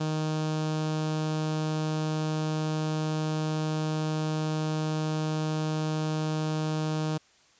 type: tone with notch filter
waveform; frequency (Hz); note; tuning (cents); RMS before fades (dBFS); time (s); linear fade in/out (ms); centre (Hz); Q
sawtooth; 155.56; D#3; 0; -29; 0-7.18; 10; 2000; 1.9
effects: white hiss -61 dBFS RMS until 7.59 s + resampled to 16000 Hz